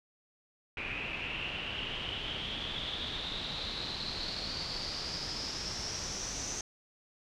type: noise with low-pass filter sweep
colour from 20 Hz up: pink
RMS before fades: -38 dBFS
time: 0.77-6.61 s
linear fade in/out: 2 ms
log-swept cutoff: 2500 to 6200 Hz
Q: 8.8
effects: none